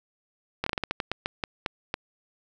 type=slowing click train; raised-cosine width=0.3 ms; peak=-11 dBFS; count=13; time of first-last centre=0.64-1.941 s; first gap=24 ms; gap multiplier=1.25; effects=none